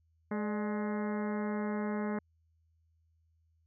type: harmonic tone with a mistuned harmonic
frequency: 210.6 Hz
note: G#3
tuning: 24 cents sharp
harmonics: 1 / 2 / 3 / 4 / 5 / 6 / 7 / 8 / 9 / 10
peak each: -33 / -39 / -43 / -45 / -47 / -49 / -50 / -51 / -52 / -53 dBFS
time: 0.31-2.19 s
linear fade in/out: 5 ms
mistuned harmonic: 3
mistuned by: -77 cents
effects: added 81 Hz sine -68 dBFS peak until 3.66 s